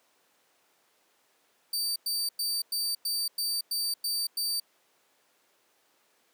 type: tone bursts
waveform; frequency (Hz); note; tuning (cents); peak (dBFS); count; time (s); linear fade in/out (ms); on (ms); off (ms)
sawtooth; 4628; D8; -26; -25; 9; 1.73-4.6; 5; 230; 100
effects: pink hiss -67 dBFS RMS until 6.33 s + high-pass 400 Hz 12 dB/octave